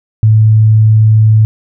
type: tone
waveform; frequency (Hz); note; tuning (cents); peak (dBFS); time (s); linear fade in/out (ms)
sine; 109.1; A2; -14; -3; 0.23-1.45; 0
effects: none